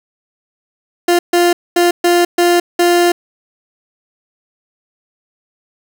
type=tone bursts at uneven times; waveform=30% pulse; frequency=349.2 Hz; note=F4; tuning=in tune; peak=-6 dBFS; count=6; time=1.08-1.19 / 1.33-1.53 / 1.76-1.91 / 2.04-2.25 / 2.38-2.6 / 2.79-3.12 s; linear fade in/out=5 ms; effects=none